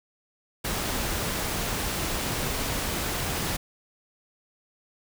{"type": "noise", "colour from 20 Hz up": "pink", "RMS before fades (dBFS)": -29, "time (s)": [0.64, 3.57], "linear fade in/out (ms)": 10, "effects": []}